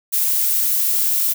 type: noise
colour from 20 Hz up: violet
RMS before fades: -18 dBFS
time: 0.12-1.34 s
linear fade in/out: 20 ms
effects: none